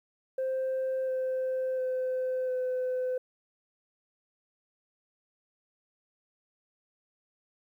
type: tone with pitch steps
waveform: sine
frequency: 523.3 / 518.2 / 513.1 / 508.1 Hz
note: C5 / C5 / C5 / B4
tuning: 0 / -17 / -34 / +49 cents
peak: -26 dBFS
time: 0.38-3.18 s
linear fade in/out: 5 ms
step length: 700 ms
effects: tanh soft clip ceiling -26 dBFS + 11-bit